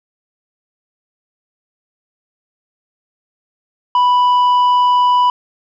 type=tone with tanh clipping; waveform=sine; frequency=987.8 Hz; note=B5; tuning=in tune; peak=-10 dBFS; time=3.95-5.3 s; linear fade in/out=2 ms; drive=5 dB; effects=none